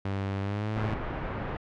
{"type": "tone with pitch glide", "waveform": "sawtooth", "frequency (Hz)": [98, 108.11], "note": ["G2", "A2"], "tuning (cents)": [0, -30], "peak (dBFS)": -25, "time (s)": [0.05, 0.94], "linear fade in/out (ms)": 5, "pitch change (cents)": 170, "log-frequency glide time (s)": [0.41, 0.71]}
{"type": "low-pass noise", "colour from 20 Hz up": "pink", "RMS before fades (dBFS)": -34, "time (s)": [0.76, 1.57], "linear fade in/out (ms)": 5, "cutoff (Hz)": 1700, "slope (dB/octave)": 12}
{"effects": ["low-pass 3000 Hz 12 dB/octave"]}